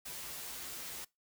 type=noise with comb filter; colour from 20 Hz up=white; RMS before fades=-44 dBFS; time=0.05-1.05 s; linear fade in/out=10 ms; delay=9.7 ms; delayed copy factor=-0.7; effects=noise-tail reverb RT60 0.2 s tail -22 dB re dry